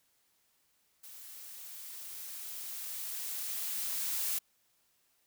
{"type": "noise with level ramp", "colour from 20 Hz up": "blue", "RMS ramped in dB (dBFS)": [-50, -33], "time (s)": [1.03, 4.39], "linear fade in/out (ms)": 10, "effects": ["white hiss -73 dBFS RMS until 5.26 s"]}